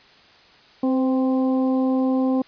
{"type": "harmonic tone with a mistuned harmonic", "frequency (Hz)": 261.6, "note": "C4", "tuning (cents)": 0, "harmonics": [1, 2, 3, 4], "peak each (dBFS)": [-18, -26, -32, -36], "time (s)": [0.83, 2.42], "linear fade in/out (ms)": 5, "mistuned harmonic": 2, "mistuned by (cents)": -22, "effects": ["white hiss -51 dBFS RMS until 2.47 s", "resampled to 11025 Hz"]}